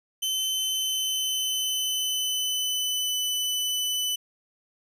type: tone with pitch glide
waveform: sawtooth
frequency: 3061 to 2996 Hz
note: G7 to F#7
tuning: -42 to +21 cents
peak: -22 dBFS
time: 0.22-4.16 s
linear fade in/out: 10 ms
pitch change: -37 cents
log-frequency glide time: 0.6-3.34 s
effects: none